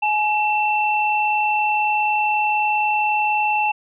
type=tone pair together; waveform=sine; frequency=845.4 / 2684 Hz; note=G#5 / E7; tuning=+31 / +31 cents; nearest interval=octave + minor sixth; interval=2000 cents; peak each=-18 / -21 dBFS; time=0.02-3.72 s; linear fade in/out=10 ms; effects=none